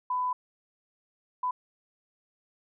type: tone bursts at uneven times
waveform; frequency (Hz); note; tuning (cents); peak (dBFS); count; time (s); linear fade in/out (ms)
sine; 1000; B5; +21; -26; 2; 0.1-0.33 / 1.43-1.51; 5
effects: none